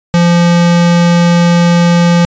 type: tone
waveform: square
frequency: 172.5 Hz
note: F3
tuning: 21 cents flat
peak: -6 dBFS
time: 0.14-2.25 s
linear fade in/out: 0 ms
effects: resampled to 16000 Hz